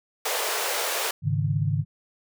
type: high-pass noise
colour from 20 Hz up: pink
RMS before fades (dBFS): -27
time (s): 0.25-1.11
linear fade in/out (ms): 5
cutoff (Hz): 410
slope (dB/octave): 48
type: chord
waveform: sine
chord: Ab suspended fourth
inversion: none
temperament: just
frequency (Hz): 103.83 / 138.43 / 155.74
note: Ab2 / Db3 / Eb3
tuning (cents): 0 / -2 / +2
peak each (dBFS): -26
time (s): 1.22-1.85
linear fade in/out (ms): 50
effects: none